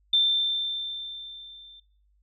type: tone with level ramp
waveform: sine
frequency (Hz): 3566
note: A7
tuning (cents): +22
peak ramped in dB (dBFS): -17 to -47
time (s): 0.13-1.8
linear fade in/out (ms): 5
effects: noise-tail reverb RT60 0.6 s tail -22 dB re dry + added 50 Hz sine -62 dBFS peak until 2.22 s